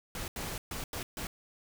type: noise bursts at uneven times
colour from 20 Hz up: pink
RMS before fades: -38 dBFS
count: 5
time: 0.15-0.28 / 0.36-0.58 / 0.71-0.84 / 0.93-1.03 / 1.17-1.27 s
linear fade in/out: 2 ms
effects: none